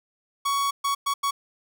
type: tone bursts at uneven times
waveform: 45% pulse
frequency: 1119 Hz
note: C#6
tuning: 16 cents sharp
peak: -22 dBFS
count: 4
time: 0.45-0.71 / 0.84-0.95 / 1.06-1.14 / 1.23-1.31 s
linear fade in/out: 10 ms
effects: none